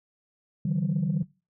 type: tone cluster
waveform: sine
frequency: 146.3 / 161.9 / 190.6 Hz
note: D3 / E3 / G3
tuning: -6 / -31 / -48 cents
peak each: -27 / -27 / -27 dBFS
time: 0.65-1.23 s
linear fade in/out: 5 ms
effects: noise-tail reverb RT60 0.3 s tail -21 dB re dry + tanh soft clip ceiling -18 dBFS